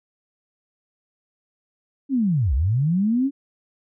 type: linear two-way sweep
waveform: sine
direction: down then up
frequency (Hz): 285.1 to 58.27 to 285.1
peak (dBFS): -17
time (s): 2.09-3.31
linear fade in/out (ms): 50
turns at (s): 2.54
effects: none